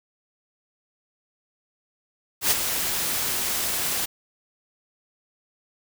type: noise with ADSR envelope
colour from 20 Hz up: white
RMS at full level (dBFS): -18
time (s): 2.41-4.06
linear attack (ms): 99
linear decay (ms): 28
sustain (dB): -8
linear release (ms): 13
effects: none